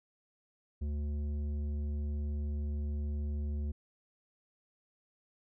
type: tone with tanh clipping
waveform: sine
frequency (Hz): 73.42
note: D2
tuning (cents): 0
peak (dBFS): -34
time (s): 0.81-3.72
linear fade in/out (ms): 10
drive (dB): 10
effects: none